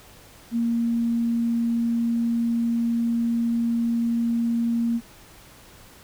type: tone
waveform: sine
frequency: 233.1 Hz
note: A#3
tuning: in tune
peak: -20 dBFS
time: 0.51-5.01 s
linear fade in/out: 50 ms
effects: pink hiss -49 dBFS RMS until 6.03 s